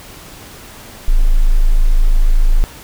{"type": "tone", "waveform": "sine", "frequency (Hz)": 27, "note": "A0", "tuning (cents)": -32, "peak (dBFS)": -6, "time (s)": [1.08, 2.64], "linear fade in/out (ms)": 0, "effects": ["pink hiss -36 dBFS RMS until 2.83 s"]}